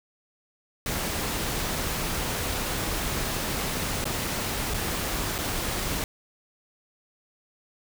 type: noise with dropouts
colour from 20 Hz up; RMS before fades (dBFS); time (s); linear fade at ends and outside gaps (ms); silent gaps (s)
pink; -29; 0.86-6.04; 1; 4.042-4.054 / 4.738-4.743 / 5.381-5.386
effects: none